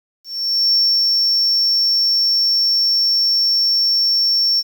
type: tone with ADSR envelope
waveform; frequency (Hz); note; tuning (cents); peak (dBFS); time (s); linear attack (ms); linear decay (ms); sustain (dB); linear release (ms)
triangle; 5450; F8; -43; -9; 0.24-4.63; 490; 300; -2; 41
effects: tanh soft clip ceiling -7 dBFS + 8-bit